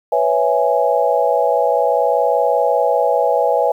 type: chord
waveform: sine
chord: C# minor seventh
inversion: third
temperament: equal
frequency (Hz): 493.9 / 554.4 / 659.3 / 830.6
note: B4 / C#5 / E5 / G#5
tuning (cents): 0 / 0 / 0 / 0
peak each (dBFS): -18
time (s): 0.12-3.72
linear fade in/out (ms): 5
effects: 8-bit